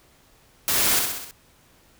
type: noise with echo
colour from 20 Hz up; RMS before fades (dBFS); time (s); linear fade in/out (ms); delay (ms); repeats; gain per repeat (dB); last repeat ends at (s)
white; -22; 0.68-0.99; 0; 64; 5; -4; 1.31
effects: pink hiss -57 dBFS RMS until 1.99 s